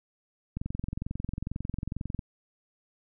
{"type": "click train", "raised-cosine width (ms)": 5, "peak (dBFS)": -20, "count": 37, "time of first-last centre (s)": [0.57, 2.192], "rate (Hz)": 22.2, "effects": []}